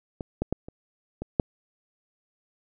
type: clicks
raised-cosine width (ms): 2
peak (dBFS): -19 / -12 / -12 / -26 / -19 / -6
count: 6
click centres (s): 0.208 / 0.42 / 0.526 / 0.685 / 1.22 / 1.398
effects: none